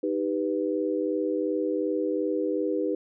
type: chord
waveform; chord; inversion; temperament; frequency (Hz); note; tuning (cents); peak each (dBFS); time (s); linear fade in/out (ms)
sine; Eb augmented; none; equal with one note detuned; 311.1 / 393.8 / 493.9; Eb4 / G4 / B4; 0 / +8 / 0; -28 / -29 / -29; 0.03-2.95; 5
effects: none